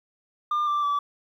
sine tone with pitch steps, 1200 / 1176.7 / 1153.8 Hz, D6 / D6 / D6, +37 / +3 / -31 cents, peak -19 dBFS, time 0.51-0.99 s, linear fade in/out 5 ms, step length 160 ms, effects tanh soft clip ceiling -21 dBFS + 10-bit

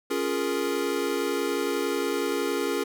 square chord, Bb minor seventh, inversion first, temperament equal, 277.2 / 349.2 / 415.3 / 466.2 Hz, Db4 / F4 / Ab4 / Bb4, 0 / 0 / 0 / 0 cents, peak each -32 / -32 / -30 / -32 dBFS, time 0.1-2.84 s, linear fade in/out 10 ms, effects none

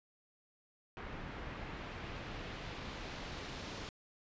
pink noise with low-pass filter sweep, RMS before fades -45 dBFS, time 0.97-3.89 s, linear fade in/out 0 ms, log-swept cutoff 2000 to 5100 Hz, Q 0.96, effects resampled to 16000 Hz

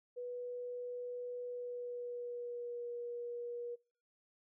sine tone with pitch glide, 490.6 to 478.8 Hz, B4 to A#4, -12 to +46 cents, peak -40 dBFS, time 0.16-3.76 s, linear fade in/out 20 ms, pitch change -42 cents, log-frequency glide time 1.44-2.87 s, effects noise-tail reverb RT60 0.4 s tail -25 dB re dry

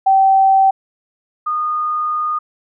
sine tone pair in turn, 773 / 1227.1 Hz, G5 / D#6, -24 / -24 cents, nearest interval minor sixth, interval 800 cents, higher second, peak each -8 / -16 dBFS, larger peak first, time 0.06-0.71 / 1.46-2.39 s, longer second, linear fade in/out 10 ms, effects none

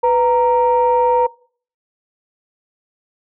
sine tone pair together, 495.6 / 930.2 Hz, B4 / A#5, +6 / -4 cents, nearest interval major seventh, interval 1090 cents, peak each -13 dBFS, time 0.03-1.27 s, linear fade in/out 10 ms, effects noise-tail reverb RT60 0.5 s tail -24 dB re dry + tanh soft clip ceiling -5 dBFS

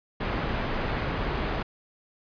pink low-pass noise, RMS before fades -29 dBFS, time 0.2-1.63 s, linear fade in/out 10 ms, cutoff 2300 Hz, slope 12 dB/octave, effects resampled to 11025 Hz

